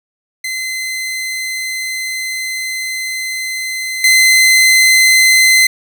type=tone with level steps; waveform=sawtooth; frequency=2056 Hz; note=C7; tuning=31 cents flat; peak=-15 / -3 dBFS; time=0.44-5.67 s; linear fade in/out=5 ms; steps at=4.04 s; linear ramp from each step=2 ms; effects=none